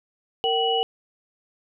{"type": "tone cluster", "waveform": "sine", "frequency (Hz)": [460.3, 768, 2932], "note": ["A#4", "G5", "F#7"], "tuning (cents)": [-22, -36, -16], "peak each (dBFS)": -24, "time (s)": [0.44, 0.83], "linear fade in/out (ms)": 0, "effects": []}